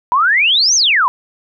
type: exponential two-way sweep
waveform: sine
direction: up then down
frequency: 951 to 6540 to 951 Hz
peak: -9 dBFS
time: 0.12-1.08 s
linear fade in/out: 0 ms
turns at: 0.75 s
effects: none